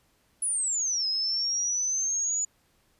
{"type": "exponential two-way sweep", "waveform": "sine", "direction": "down then up", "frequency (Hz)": [10240, 5070, 6940], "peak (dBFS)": -25, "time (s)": [0.42, 2.45], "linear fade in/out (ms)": 5, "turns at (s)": 1.07, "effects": ["pink hiss -67 dBFS RMS until 2.99 s", "resampled to 32000 Hz"]}